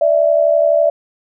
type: tone pair together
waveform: sine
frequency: 587.3 / 659.2 Hz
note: D5 / E5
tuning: 0 / 0 cents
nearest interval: major second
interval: 200 cents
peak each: -12 / -13 dBFS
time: 0.01-0.9 s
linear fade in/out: 5 ms
effects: none